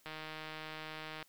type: click train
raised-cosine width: 0.3 ms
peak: -28 dBFS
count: 183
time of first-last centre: 0.06-1.227 s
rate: 156 Hz
effects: white hiss -68 dBFS RMS until 1.28 s